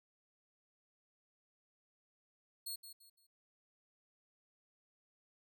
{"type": "tone with echo", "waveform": "15% pulse", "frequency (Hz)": 4323, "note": "C#8", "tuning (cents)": -44, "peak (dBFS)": -34, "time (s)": [2.66, 2.76], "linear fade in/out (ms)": 10, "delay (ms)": 170, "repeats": 3, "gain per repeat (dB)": -10, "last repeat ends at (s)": 3.27, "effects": []}